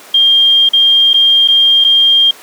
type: tone with dropouts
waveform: sine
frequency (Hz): 3205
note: G7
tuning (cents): +38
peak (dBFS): -5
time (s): 0.14-2.31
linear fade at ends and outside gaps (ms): 5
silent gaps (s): 0.69-0.733 / 1.133-1.141 / 1.477-1.484 / 1.842-1.846
effects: pink hiss -35 dBFS RMS until 2.42 s + high-pass 400 Hz 12 dB/octave